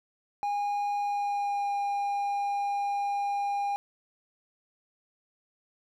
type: tone with pitch glide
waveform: triangle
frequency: 817 to 807.1 Hz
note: G#5 to G#5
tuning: -29 to -50 cents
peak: -25 dBFS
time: 0.43-3.76 s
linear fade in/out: 0 ms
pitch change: -21 cents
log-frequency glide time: 0.97-1.74 s
effects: none